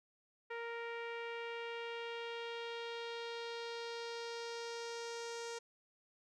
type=tone with low-pass filter sweep; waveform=sawtooth; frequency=466.2 Hz; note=A#4; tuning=in tune; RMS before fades=-44 dBFS; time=0.5-5.59 s; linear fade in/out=10 ms; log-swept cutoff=2100 to 6600 Hz; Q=2.2; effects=none